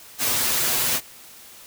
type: noise with comb filter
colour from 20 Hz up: white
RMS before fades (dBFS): -22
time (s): 0.18-1.01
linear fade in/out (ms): 50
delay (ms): 8.1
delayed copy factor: +1
effects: white hiss -45 dBFS RMS until 1.66 s